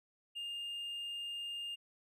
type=tone with hard clipping; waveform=sine; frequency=2817 Hz; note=F7; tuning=14 cents sharp; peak=-40 dBFS; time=0.35-1.76 s; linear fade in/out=20 ms; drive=2 dB; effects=none